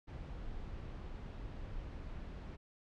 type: noise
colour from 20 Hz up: brown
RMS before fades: -45 dBFS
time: 0.07-2.57 s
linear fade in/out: 20 ms
effects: low-pass 4000 Hz 12 dB/octave